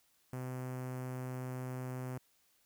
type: tone with notch filter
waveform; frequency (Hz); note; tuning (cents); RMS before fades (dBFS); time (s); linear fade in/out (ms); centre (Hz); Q
sawtooth; 127.8; C3; -40; -41; 0.33-2.18; 2; 3800; 0.58
effects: white hiss -72 dBFS RMS until 2.65 s